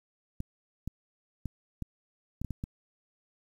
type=clicks; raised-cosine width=5 ms; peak=-22 dBFS; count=8; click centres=0.404 / 0.876 / 1.457 / 1.823 / 2.416 / 2.447 / 2.507 / 2.639 s; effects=9-bit